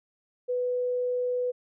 sine tone, 495.7 Hz, B4, 6 cents sharp, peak -25 dBFS, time 0.48-1.52 s, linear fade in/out 20 ms, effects none

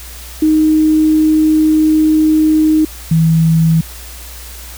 sine tone pair in turn, 311.1 / 162.25 Hz, D#4 / E3, 0 / -27 cents, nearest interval major seventh, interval 1127 cents, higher first, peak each -7 dBFS, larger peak neither, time 0.42-2.85 / 3.11-3.81 s, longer first, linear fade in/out 5 ms, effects added 60 Hz sine -31 dBFS peak until 4.77 s + white hiss -33 dBFS RMS until 4.77 s

